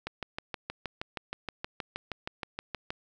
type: click train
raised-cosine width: 0.3 ms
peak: -18 dBFS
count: 19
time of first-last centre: 0.07-2.905 s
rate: 6.35 Hz
effects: none